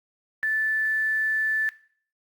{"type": "tone with quantisation", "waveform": "sine", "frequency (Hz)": 1753, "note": "A6", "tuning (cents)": -7, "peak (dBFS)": -22, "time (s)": [0.43, 1.69], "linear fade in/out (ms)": 0, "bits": 8, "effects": ["noise-tail reverb RT60 0.5 s tail -17 dB re dry", "Opus 48 kbps"]}